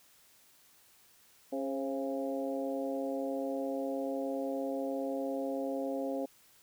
harmonic tone with a mistuned harmonic, 136.8 Hz, C#3, 23 cents flat, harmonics 2 / 3 / 4 / 5 / 6, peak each -36 / -42 / -36 / -42 / -48 dBFS, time 1.52-6.26 s, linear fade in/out 10 ms, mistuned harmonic 4, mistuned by -34 cents, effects white hiss -63 dBFS RMS until 6.62 s

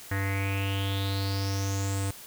square tone with low-pass filter sweep, 98 Hz, G2, in tune, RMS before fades -29 dBFS, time 0.11-2.11 s, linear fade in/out 5 ms, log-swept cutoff 1800 to 8800 Hz, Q 6.8, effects white hiss -46 dBFS RMS until 2.26 s

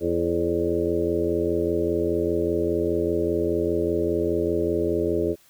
harmonic tone with a mistuned harmonic, 85 Hz, F2, 46 cents flat, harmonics 1 / 2 / 3 / 4 / 5 / 6 / 7, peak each -32 / -34 / -32 / -25 / -25 / -31 / -31 dBFS, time 0-5.36 s, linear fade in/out 50 ms, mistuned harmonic 6, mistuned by +62 cents, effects white hiss -57 dBFS RMS until 5.49 s

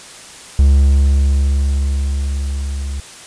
triangle tone with level ramp, 69.3 Hz, C#2, in tune, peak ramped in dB -4 to -18 dBFS, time 0.59-3 s, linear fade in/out 0 ms, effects white hiss -36 dBFS RMS until 3.26 s + resampled to 22050 Hz

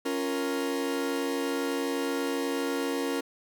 40% pulse chord, Bb minor, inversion first, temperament equal, 277.2 / 349.2 / 466.2 Hz, Db4 / F4 / Bb4, 0 / 0 / 0 cents, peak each -30 / -34 / -31 dBFS, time 0.05-3.21 s, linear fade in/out 10 ms, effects none

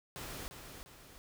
pink noise with echo, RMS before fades -44 dBFS, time 0.16-0.48 s, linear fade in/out 0 ms, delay 350 ms, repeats 2, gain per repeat -6 dB, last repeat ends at 1.18 s, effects none

